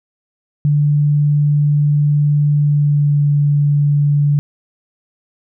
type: tone with pitch glide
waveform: sine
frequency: 146.83 to 145.14 Hz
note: D3 to D3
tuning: 0 to -20 cents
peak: -10 dBFS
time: 0.65-4.39 s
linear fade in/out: 0 ms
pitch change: -20 cents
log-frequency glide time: 2.56-3.24 s
effects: none